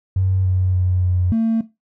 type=tone with pitch steps; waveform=triangle; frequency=94.4 / 92.5 / 91.2 / 90.3 / 225.4 Hz; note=F#2 / F#2 / F#2 / F#2 / A3; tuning=+35 / 0 / -24 / -42 / +42 cents; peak=-11 dBFS; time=0.16-1.61 s; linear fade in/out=5 ms; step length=290 ms; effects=noise-tail reverb RT60 0.2 s tail -17 dB re dry + tanh soft clip ceiling -12 dBFS